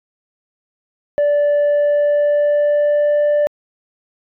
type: tone with pitch glide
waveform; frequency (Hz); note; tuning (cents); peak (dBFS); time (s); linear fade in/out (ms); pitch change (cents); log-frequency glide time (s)
sine; 583 to 589.4; D5 to D5; -13 to +6; -9; 1.18-3.47; 0; +19; 1.56-3.24
effects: tanh soft clip ceiling -11 dBFS